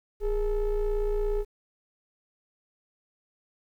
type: ring-modulated tone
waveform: triangle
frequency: 220.6 Hz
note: A3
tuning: 5 cents sharp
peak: -19 dBFS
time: 0.2-1.45 s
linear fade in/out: 50 ms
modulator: 192 Hz
effects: 10-bit